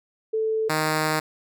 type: tone pair in turn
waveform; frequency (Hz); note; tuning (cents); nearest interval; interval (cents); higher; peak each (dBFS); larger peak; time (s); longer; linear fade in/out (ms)
sine / 5% pulse; 440 / 155.56; A4 / D#3; 0 / 0; octave + tritone; 1800; first; -21 / -10; second; 0.33-0.69 / 0.69-1.2; second; 10
effects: none